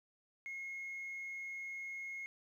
sine tone, 2160 Hz, C#7, 45 cents flat, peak -40 dBFS, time 0.46-2.26 s, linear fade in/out 0 ms, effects tanh soft clip ceiling -39 dBFS + 12-bit

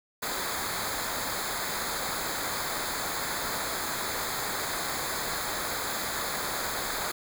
pink noise with comb filter, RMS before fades -32 dBFS, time 0.22-7.12 s, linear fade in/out 10 ms, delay 0.35 ms, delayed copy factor -0.8, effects none

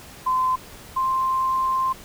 sine tone pair in turn, 1029 / 1048.2 Hz, C6 / C6, -29 / +3 cents, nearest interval unison, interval 32 cents, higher second, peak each -18 / -19 dBFS, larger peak first, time 0.26-0.56 / 0.96-1.93 s, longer second, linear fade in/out 10 ms, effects pink hiss -43 dBFS RMS until 2.04 s

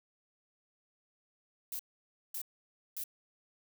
violet noise bursts, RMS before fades -39 dBFS, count 3, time 1.72-3.039 s, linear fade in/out 2 ms, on 73 ms, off 550 ms, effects none

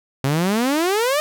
sawtooth exponential sweep, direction up, 130.81 to 620 Hz, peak -13 dBFS, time 0.24-1.2 s, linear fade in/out 0 ms, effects none

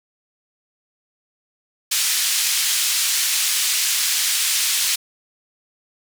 white band-pass noise, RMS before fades -20 dBFS, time 1.91-4.96 s, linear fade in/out 10 ms, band 2300 to 9200 Hz, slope 12 dB/octave, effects none

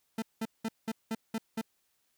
40% pulse tone bursts, 223.1 Hz, A3, 24 cents sharp, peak -30 dBFS, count 7, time 0.18-1.614 s, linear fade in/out 5 ms, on 42 ms, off 190 ms, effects white hiss -75 dBFS RMS until 2.17 s

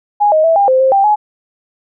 sine tone with pitch steps, 827 / 625 / 656 / 802 / 520 / 528 / 787 / 842 Hz, G#5 / D#5 / E5 / G5 / C5 / C5 / G5 / G#5, -8 / +8 / -9 / +39 / -11 / +16 / +7 / +24 cents, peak -7 dBFS, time 0.2-1.16 s, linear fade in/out 20 ms, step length 120 ms, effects none

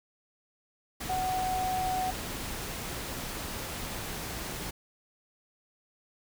sine tone in noise, 744 Hz, F#5, 9 cents sharp, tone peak -28 dBFS, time 1.09-2.11 s, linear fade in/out 10 ms, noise pink, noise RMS -37 dBFS, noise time 1-4.71 s, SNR +6 dB, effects none

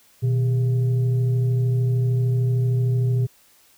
sine tone with frequency modulation, 122.4 Hz, B2, 15 cents flat, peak -17 dBFS, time 0.22-3.27 s, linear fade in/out 20 ms, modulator 278 Hz, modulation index 0.34, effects white hiss -56 dBFS RMS until 3.77 s

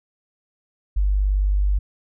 sine tone, 49.3 Hz, G1, 11 cents sharp, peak -16 dBFS, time 0.96-1.79 s, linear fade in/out 10 ms, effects none

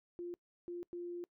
sine tone bursts at uneven times, 349.2 Hz, F4, in tune, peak -40 dBFS, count 3, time 0.19-0.34 / 0.68-0.83 / 0.93-1.24 s, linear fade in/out 0 ms, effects noise-tail reverb RT60 0.1 s tail -24 dB re dry

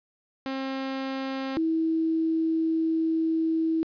sawtooth / sine tone pair in turn, 267.2 / 323.4 Hz, C4 / E4, +36 / -33 cents, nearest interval minor third, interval 331 cents, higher second, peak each -25 / -22 dBFS, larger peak second, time 0.46-1.57 / 1.57-3.83 s, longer second, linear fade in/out 0 ms, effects resampled to 11025 Hz + 10-bit

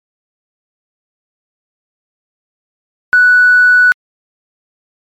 triangle tone with tanh clipping, 1480 Hz, F#6, in tune, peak -4 dBFS, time 3.13-3.92 s, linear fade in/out 0 ms, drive 4 dB, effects MP3 64 kbps

